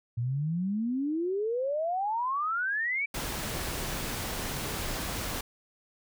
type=exponential sweep; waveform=sine; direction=up; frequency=114.1 to 2336 Hz; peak=-27 dBFS; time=0.17-3.06 s; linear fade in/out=10 ms
type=noise; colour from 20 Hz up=pink; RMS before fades=-34 dBFS; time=3.14-5.41 s; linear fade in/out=5 ms
effects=none